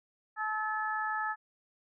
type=harmonic tone; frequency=431.8 Hz; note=A4; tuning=33 cents flat; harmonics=2 / 3 / 4; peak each=-35 / -35 / -35 dBFS; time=0.36-1.36 s; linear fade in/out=50 ms; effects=none